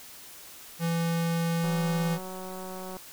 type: tone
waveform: square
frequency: 167.3 Hz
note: E3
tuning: 26 cents sharp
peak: -26 dBFS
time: 0.79-2.19 s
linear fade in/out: 50 ms
type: click train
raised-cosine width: 1 ms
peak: -27 dBFS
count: 248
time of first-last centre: 1.64-2.968 s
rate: 186 Hz
effects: white hiss -47 dBFS RMS until 3.12 s